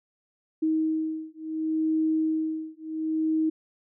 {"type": "beating tone pair", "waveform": "sine", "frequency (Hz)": [315.8, 316.5], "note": ["D#4", "D#4"], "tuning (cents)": [26, 30], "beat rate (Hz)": 0.7, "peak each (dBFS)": [-27, -27], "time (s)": [0.62, 3.5], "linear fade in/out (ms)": 10, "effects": []}